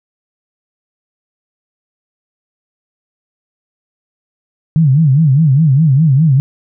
sine tone with vibrato, 146.2 Hz, D3, 7 cents flat, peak -6 dBFS, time 4.76-6.4 s, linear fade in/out 0 ms, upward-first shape sine, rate 4.9 Hz, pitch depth 210 cents each way, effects none

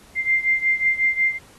sine beating tone pair, 2093 / 2098.5 Hz, C7 / C7, 0 / +5 cents, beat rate 5.5 Hz, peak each -19 / -22 dBFS, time 0.15-1.39 s, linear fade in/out 50 ms, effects pink hiss -50 dBFS RMS until 1.58 s + AAC 32 kbps

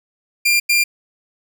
sawtooth tone bursts at uneven times, 2391 Hz, D7, 30 cents sharp, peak -9 dBFS, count 2, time 0.45-0.6 / 0.69-0.84 s, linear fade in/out 10 ms, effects none

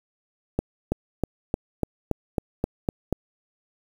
accelerating click train, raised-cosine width 2 ms, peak -9 dBFS, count 10, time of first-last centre 0.59-3.127 s, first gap 330 ms, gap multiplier 0.96, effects 7-bit

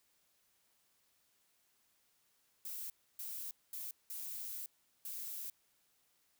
violet noise bursts at uneven times, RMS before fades -44 dBFS, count 5, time 2.65-2.9 / 3.19-3.51 / 3.73-3.91 / 4.1-4.66 / 5.05-5.5 s, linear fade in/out 2 ms, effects white hiss -75 dBFS RMS until 6.39 s

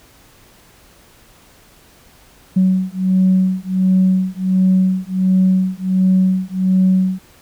sine beating tone pair, 186.2 / 187.6 Hz, F#3 / F#3, +11 / +24 cents, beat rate 1.4 Hz, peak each -14 dBFS, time 2.56-7.19 s, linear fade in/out 10 ms, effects tanh soft clip ceiling -5 dBFS + pink hiss -48 dBFS RMS until 7.41 s

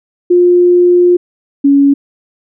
sine tone pair in turn, 354.3 / 280.2 Hz, F4 / C#4, +25 / +19 cents, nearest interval major third, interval 406 cents, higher first, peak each -4 dBFS, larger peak neither, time 0.3-1.17 / 1.64-1.94 s, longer first, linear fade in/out 10 ms, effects none

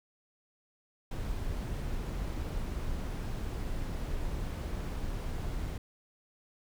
brown noise, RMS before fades -35 dBFS, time 1.11-5.78 s, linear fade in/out 5 ms, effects none

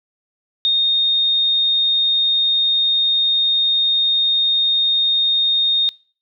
sine tone, 3690 Hz, A#7, 18 cents flat, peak -13 dBFS, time 0.65-5.89 s, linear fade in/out 0 ms, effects noise-tail reverb RT60 0.4 s tail -24 dB re dry

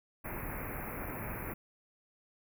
pink band-stop noise, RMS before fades -40 dBFS, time 0.24-1.54 s, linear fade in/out 10 ms, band 2500 to 11000 Hz, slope 96 dB/octave, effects none

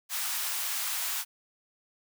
white high-pass noise, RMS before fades -32 dBFS, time 0.09-1.25 s, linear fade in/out 50 ms, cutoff 800 Hz, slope 24 dB/octave, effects none

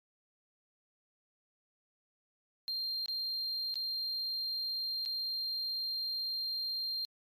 sine tone with dropouts, 4186 Hz, C8, in tune, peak -31 dBFS, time 2.68-7.05 s, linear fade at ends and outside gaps 0 ms, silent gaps 3.059-3.083 / 3.742-3.756 / 5.052-5.059 s, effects tanh soft clip ceiling -32 dBFS + MP3 64 kbps

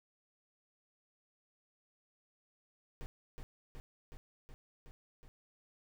brown noise with echo, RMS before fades -43 dBFS, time 3.01-3.06 s, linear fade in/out 0 ms, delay 370 ms, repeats 6, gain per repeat -2 dB, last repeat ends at 5.28 s, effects none

